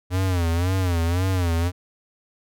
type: tone with vibrato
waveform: square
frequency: 88.7 Hz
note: F2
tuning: 27 cents sharp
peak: -20 dBFS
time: 0.1-1.72 s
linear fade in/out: 50 ms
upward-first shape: sine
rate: 1.9 Hz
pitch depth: 120 cents each way
effects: none